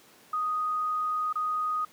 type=tone with dropouts; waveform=sine; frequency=1244.5 Hz; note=D#6; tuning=in tune; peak=-26 dBFS; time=0.33-1.85 s; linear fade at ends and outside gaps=5 ms; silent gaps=1.328-1.355 s; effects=pink hiss -56 dBFS RMS until 1.92 s + high-pass 200 Hz 12 dB/octave